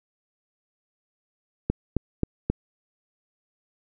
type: click train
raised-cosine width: 3 ms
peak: -9 dBFS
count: 4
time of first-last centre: 1.7-2.5 s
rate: 3.75 Hz
effects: none